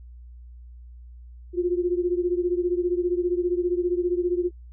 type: beating tone pair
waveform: sine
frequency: 350 / 365 Hz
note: F4 / F#4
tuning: +4 / -24 cents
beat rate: 15 Hz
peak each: -23 / -26 dBFS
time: 1.53-4.51 s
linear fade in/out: 50 ms
effects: added 60 Hz sine -41 dBFS peak until 4.72 s